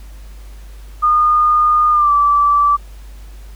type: tone with pitch glide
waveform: sine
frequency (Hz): 1221 to 1161.2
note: D#6 to D6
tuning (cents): -33 to -20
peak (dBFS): -9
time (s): 1.02-2.77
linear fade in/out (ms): 20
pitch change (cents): -87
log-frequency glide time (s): 1.91-2.12
effects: added 50 Hz sine -32 dBFS peak until 3.55 s + pink hiss -47 dBFS RMS until 3.55 s